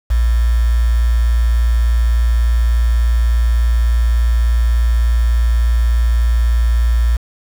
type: tone with quantisation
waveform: sine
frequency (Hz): 58.27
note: A#1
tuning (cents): 0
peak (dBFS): -10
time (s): 0.1-7.17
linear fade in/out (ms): 10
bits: 5
effects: none